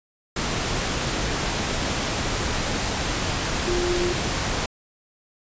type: tone in noise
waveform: sine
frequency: 352.9 Hz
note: F4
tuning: 18 cents sharp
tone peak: -23 dBFS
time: 3.67-4.13 s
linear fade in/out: 5 ms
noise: pink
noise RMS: -25 dBFS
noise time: 0.36-4.66 s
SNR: -1 dB
effects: resampled to 16000 Hz